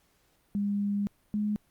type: tone pair in turn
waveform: sine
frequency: 202.7 / 209.4 Hz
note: G#3 / G#3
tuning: -42 / +15 cents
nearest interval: minor second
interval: 57 cents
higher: second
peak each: -26 dBFS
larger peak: neither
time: 0.55-1.07 / 1.34-1.56 s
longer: first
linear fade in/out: 0 ms
effects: pink hiss -68 dBFS RMS until 1.7 s + Opus 48 kbps